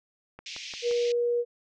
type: click train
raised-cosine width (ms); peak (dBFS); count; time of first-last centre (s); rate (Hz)
0.5; -28; 4; 0.39-0.912; 5.75
type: band-pass noise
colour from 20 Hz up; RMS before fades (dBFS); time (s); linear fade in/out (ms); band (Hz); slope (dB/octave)
pink; -40; 0.46-1.12; 2; 2200 to 6200; 48
type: tone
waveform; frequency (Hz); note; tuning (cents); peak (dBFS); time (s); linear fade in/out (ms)
sine; 478.5; A#4; +45; -23; 0.82-1.45; 50
effects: none